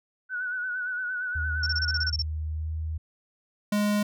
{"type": "tone with vibrato", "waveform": "sine", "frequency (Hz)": 1483, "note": "F#6", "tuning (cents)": 4, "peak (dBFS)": -28, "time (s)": [0.29, 2.12], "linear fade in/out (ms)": 50, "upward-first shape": "sine", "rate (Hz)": 8.7, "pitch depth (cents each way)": 48}
{"type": "tone with pitch glide", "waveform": "sine", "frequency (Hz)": [77.78, 79.09], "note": ["D#2", "D#2"], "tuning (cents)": [0, 29], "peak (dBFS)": -28, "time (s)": [1.35, 2.98], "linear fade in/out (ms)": 10, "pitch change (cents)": 29, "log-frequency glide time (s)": [2.52, 2.7]}
{"type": "tone bursts", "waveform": "sine", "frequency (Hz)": 5430, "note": "F8", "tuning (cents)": -50, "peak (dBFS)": -25, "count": 10, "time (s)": [1.63, 2.223], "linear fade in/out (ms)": 5, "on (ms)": 35, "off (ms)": 27}
{"type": "tone", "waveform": "square", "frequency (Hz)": 207.4, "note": "G#3", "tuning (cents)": -2, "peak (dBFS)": -23, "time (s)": [3.72, 4.03], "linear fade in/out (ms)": 5}
{"effects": []}